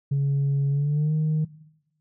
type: tone with pitch glide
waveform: sine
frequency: 139.7 to 155.01 Hz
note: C#3 to D#3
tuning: +14 to -6 cents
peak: -18 dBFS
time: 0.11-1.45 s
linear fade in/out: 10 ms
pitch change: +180 cents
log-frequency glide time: 0.7-1.14 s
effects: noise-tail reverb RT60 0.9 s tail -20 dB re dry + tanh soft clip ceiling -18 dBFS